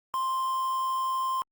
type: tone with quantisation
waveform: triangle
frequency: 1048 Hz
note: C6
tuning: 2 cents sharp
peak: -24 dBFS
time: 0.14-1.42 s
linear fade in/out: 0 ms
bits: 7
effects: Opus 48 kbps